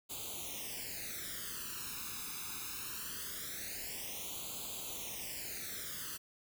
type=noise with flanger; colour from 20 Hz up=white; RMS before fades=-43 dBFS; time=0.09-6.18 s; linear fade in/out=20 ms; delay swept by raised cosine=0.27 to 0.8 ms; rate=0.22 Hz; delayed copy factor=+0.9; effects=none